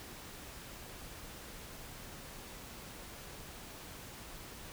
silence, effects pink hiss -49 dBFS RMS until 4.72 s

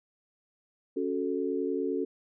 sine chord, F# minor, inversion second, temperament equal, 277.2 / 370 / 440 Hz, C#4 / F#4 / A4, 0 / 0 / 0 cents, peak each -32 dBFS, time 0.96-2.05 s, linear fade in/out 10 ms, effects none

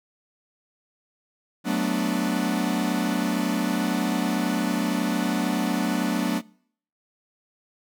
45% pulse chord, B minor seventh, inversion second, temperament equal with one note detuned, 185 / 217.9 / 246.9 / 293.7 Hz, F#3 / A3 / B3 / D4, 0 / -17 / 0 / 0 cents, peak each -28 dBFS, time 1.64-6.42 s, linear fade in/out 50 ms, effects noise-tail reverb RT60 0.6 s tail -24 dB re dry

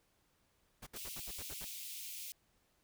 pink noise bursts, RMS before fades -49 dBFS, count 8, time 0.82-1.652 s, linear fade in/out 10 ms, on 48 ms, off 64 ms
white high-pass noise, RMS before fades -46 dBFS, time 0.96-2.32 s, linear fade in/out 0 ms, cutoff 2300 Hz, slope 48 dB/octave
effects pink hiss -75 dBFS RMS until 2.83 s

